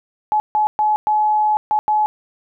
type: tone bursts at uneven times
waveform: sine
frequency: 851 Hz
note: G#5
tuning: 42 cents sharp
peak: -13 dBFS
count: 6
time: 0.32-0.4 / 0.55-0.67 / 0.79-0.96 / 1.07-1.57 / 1.71-1.79 / 1.88-2.06 s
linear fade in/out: 0 ms
effects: none